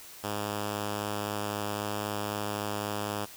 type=tone; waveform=5% pulse; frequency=103.83 Hz; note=G#2; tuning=in tune; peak=-20 dBFS; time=0.23-3.26 s; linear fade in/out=20 ms; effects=white hiss -48 dBFS RMS until 3.36 s